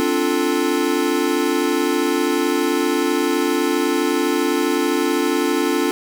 square chord, D minor seventh, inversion third, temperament equal, 261.6 / 293.7 / 349.2 / 440 Hz, C4 / D4 / F4 / A4, 0 / 0 / 0 / 0 cents, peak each -25 / -22 / -22 / -24 dBFS, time 0-5.91 s, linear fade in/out 0 ms, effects none

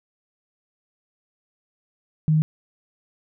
sine tone, 155.56 Hz, D#3, in tune, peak -15 dBFS, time 2.28-2.42 s, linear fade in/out 0 ms, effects none

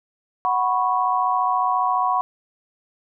sine chord, F# suspended fourth, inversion none, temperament equal with one note detuned, 740 / 987.8 / 1102.3 Hz, F#5 / B5 / C#6, 0 / 0 / -10 cents, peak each -22 dBFS, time 0.45-2.21 s, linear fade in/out 0 ms, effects none

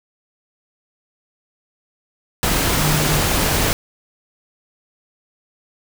sine tone in noise, 152.3 Hz, D#3, 37 cents flat, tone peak -20 dBFS, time 2.77-3.18 s, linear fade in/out 0 ms, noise pink, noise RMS -18 dBFS, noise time 2.43-3.73 s, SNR -5 dB, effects none

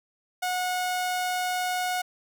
sawtooth tone, 729 Hz, F#5, 26 cents flat, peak -22 dBFS, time 0.42-2.02 s, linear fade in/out 10 ms, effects none

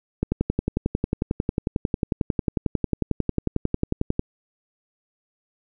click train, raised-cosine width 3 ms, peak -8 dBFS, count 45, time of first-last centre 0.23-4.194 s, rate 11.1 Hz, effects none

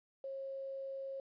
sine tone with quantisation, 541 Hz, C#5, 42 cents flat, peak -40 dBFS, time 0.24-1.2 s, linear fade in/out 2 ms, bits 11, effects resampled to 11025 Hz

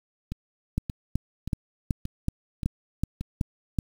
two click trains, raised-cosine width 5 ms, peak -12 / -19 dBFS, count 9 / 6, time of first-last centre 0.78-3.788 / 0.32-3.21 s, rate 2.66 / 1.73 Hz, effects 7-bit

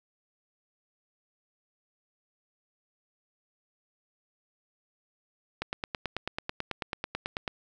click train, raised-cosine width 0.3 ms, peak -15 dBFS, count 18, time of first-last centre 5.62-7.478 s, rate 9.15 Hz, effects none

